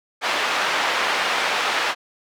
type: band-pass noise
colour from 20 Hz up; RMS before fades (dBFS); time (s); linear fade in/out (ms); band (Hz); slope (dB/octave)
pink; -22; 0.21-1.95; 50; 780 to 3300; 12
effects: none